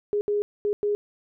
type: tone bursts at uneven times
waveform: sine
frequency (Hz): 413.2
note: G#4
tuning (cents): -9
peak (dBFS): -21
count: 4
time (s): 0.13-0.21 / 0.28-0.42 / 0.65-0.73 / 0.83-0.95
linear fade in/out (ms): 0
effects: none